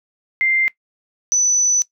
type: tone pair in turn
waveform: sine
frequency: 2093 / 5985 Hz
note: C7 / F#8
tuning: 0 / +19 cents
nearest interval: octave + tritone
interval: 1819 cents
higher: second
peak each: -14 / -12 dBFS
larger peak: second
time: 0.41-0.68 / 1.32-1.82 s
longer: second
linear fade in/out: 0 ms
effects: noise-tail reverb RT60 0.1 s tail -19 dB re dry